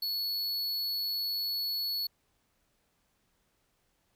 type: tone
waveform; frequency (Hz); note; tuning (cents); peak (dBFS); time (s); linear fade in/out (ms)
square; 4401; C#8; -13; -31; 0.02-2.07; 5
effects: pink hiss -74 dBFS RMS until 4.15 s